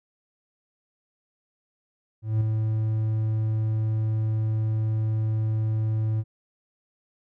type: tone with ADSR envelope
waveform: triangle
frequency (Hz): 109.5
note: A2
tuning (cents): -8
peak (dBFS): -16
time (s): 2.22-6.24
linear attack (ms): 190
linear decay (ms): 4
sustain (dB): -4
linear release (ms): 46
effects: none